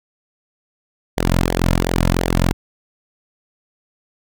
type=tone with flanger; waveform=sawtooth; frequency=43.65 Hz; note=F1; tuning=in tune; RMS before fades=-17 dBFS; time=1.17-2.53 s; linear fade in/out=10 ms; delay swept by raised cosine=0.74 to 2.64 ms; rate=2.8 Hz; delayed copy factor=-0.75; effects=none